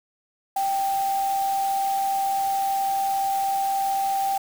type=tone in noise; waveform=sine; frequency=784 Hz; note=G5; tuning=in tune; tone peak=-21 dBFS; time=0.56-4.38 s; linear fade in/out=5 ms; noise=white; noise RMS=-37 dBFS; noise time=0.56-4.38 s; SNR=+13 dB; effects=none